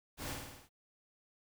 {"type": "noise with echo", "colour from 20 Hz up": "pink", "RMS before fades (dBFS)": -43, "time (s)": [0.17, 0.37], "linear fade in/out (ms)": 50, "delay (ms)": 54, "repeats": 6, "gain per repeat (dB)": -3, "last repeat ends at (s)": 0.694, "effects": []}